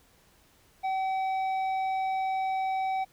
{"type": "tone with tanh clipping", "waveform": "sine", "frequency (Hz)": 763, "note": "G5", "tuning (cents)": -47, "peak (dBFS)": -28, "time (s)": [0.83, 3.05], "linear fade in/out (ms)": 20, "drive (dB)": 8, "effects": ["pink hiss -62 dBFS RMS until 3.12 s"]}